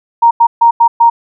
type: tone bursts at uneven times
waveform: sine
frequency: 932.3 Hz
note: A#5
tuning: in tune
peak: -3 dBFS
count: 5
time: 0.22-0.31 / 0.4-0.47 / 0.61-0.71 / 0.8-0.88 / 1-1.1 s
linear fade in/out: 10 ms
effects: none